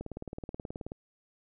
click train, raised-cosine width 2 ms, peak -25 dBFS, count 18, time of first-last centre 0.01-0.919 s, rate 18.7 Hz, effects none

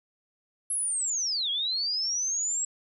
sine linear two-way sweep, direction down then up, 11080 to 3235 to 7710 Hz, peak -26 dBFS, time 0.7-2.65 s, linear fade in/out 5 ms, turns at 1.5 s, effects none

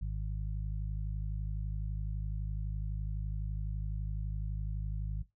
harmonic tone, 51.91 Hz, G#1, in tune, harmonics 1 / 2 / 3, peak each -34 / -40 / -44 dBFS, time 0.01-5.23 s, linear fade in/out 10 ms, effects noise-tail reverb RT60 0.2 s tail -19 dB re dry

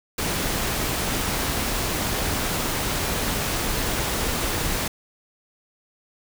pink noise, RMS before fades -25 dBFS, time 0.18-4.88 s, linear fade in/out 5 ms, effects none

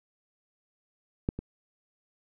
clicks, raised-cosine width 3 ms, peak -13 / -22 dBFS, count 2, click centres 1.289 / 1.39 s, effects none

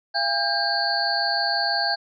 sine tone cluster, 683 / 809 / 1602 / 4272 / 4566 Hz, F5 / G#5 / G6 / C8 / D8, -39 / -46 / +37 / +35 / -50 cents, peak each -28 / -27 / -26 / -28 / -26 dBFS, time 0.14-1.96 s, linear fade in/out 20 ms, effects none

